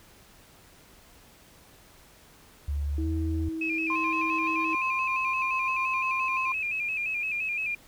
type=tone with pitch glide; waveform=sine; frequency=71.9 to 80.71 Hz; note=D2 to E2; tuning=-36 to -36 cents; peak=-26 dBFS; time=2.68-3.49 s; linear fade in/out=5 ms; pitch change=+200 cents; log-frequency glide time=2.98-3.08 s
type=tone; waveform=sine; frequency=322.5 Hz; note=E4; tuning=38 cents flat; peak=-30 dBFS; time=2.98-4.75 s; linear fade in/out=2 ms
type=tone with vibrato; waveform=sine; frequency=2489 Hz; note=D#7; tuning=in tune; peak=-27 dBFS; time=3.61-7.75 s; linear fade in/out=5 ms; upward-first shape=square; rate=5.8 Hz; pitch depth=59 cents each way
type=tone with tremolo; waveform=sine; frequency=1046.5 Hz; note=C6; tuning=in tune; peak=-26 dBFS; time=3.9-6.52 s; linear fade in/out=2 ms; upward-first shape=sine; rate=7.4 Hz; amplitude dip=25%
effects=tanh soft clip ceiling -17 dBFS + pink hiss -55 dBFS RMS until 7.87 s